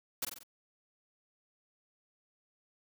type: noise with echo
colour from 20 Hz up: white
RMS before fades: -34 dBFS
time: 0.22-0.25 s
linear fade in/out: 5 ms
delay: 46 ms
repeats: 4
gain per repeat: -5 dB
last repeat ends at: 0.434 s
effects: none